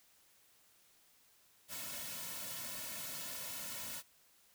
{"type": "noise with comb filter", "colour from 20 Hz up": "white", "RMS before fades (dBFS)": -44, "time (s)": [1.68, 4.03], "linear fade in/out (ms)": 50, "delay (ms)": 2.5, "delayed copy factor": -0.85, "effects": ["white hiss -68 dBFS RMS until 4.54 s"]}